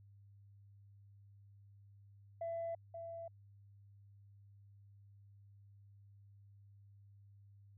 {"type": "tone with echo", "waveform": "sine", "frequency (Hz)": 669, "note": "E5", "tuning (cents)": 25, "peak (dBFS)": -37, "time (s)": [2.41, 2.75], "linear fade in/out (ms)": 5, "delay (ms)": 530, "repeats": 1, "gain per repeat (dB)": -7, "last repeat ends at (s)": 3.28, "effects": ["tanh soft clip ceiling -35 dBFS", "added 100 Hz sine -59 dBFS peak until 7.77 s"]}